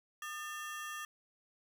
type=ring-modulated tone; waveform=35% pulse; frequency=1500 Hz; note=F#6; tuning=23 cents sharp; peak=-36 dBFS; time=0.22-1.05 s; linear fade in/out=2 ms; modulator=285 Hz; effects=none